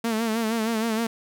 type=tone with vibrato; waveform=sawtooth; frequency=224.5 Hz; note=A3; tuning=35 cents sharp; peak=-19 dBFS; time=0.04-1.07 s; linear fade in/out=5 ms; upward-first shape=sine; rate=6.4 Hz; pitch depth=65 cents each way; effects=none